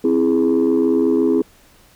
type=chord; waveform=sine; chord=C augmented; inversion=none; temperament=equal; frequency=261.6 / 329.6 / 415.3 Hz; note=C4 / E4 / G#4; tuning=0 / 0 / 0 cents; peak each=-16 dBFS; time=0.04-1.42 s; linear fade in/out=5 ms; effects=tanh soft clip ceiling -8 dBFS + pink hiss -51 dBFS RMS until 1.95 s